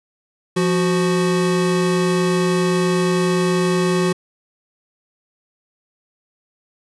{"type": "tone pair together", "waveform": "square", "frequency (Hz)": [174, 368.7], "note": ["F3", "F#4"], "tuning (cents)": [-6, -6], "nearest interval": "octave + minor second", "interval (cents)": 1300, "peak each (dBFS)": -19, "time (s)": [0.56, 4.13], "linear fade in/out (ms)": 10, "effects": ["resampled to 24000 Hz"]}